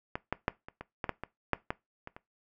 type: clicks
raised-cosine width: 0.5 ms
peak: -18 / -14 / -11 / -28 / -25 / -17 / -15 / -22 / -10 / -16 / -26 / -30 dBFS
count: 12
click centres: 0.155 / 0.326 / 0.481 / 0.685 / 0.81 / 1.042 / 1.093 / 1.236 / 1.533 / 1.705 / 2.074 / 2.165 s
effects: noise-tail reverb RT60 0.2 s tail -20 dB re dry